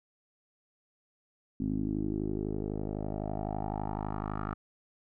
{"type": "tone with low-pass filter sweep", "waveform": "10% pulse", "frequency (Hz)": 51.91, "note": "G#1", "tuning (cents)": 0, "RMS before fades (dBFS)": -34, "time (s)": [1.6, 4.54], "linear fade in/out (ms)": 5, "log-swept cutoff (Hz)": [250, 1300], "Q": 4, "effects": []}